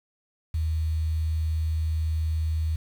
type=tone with quantisation; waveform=sine; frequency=79.4 Hz; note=D#2; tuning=36 cents sharp; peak=-23 dBFS; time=0.54-2.76 s; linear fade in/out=5 ms; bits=8; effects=none